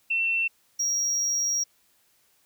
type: tone pair in turn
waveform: sine / triangle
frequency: 2697 / 5652 Hz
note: E7 / F8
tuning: +39 / +20 cents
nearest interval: octave + minor second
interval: 1281 cents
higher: second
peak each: -22 dBFS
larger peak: neither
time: 0.1-0.48 / 0.79-1.64 s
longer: second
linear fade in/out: 10 ms
effects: white hiss -65 dBFS RMS until 2.45 s